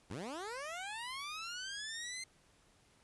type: linear sweep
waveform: 15% pulse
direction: up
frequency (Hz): 77.5 to 2095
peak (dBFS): -35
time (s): 0.1-2.24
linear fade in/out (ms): 5
effects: pink hiss -68 dBFS RMS until 3.03 s + resampled to 24000 Hz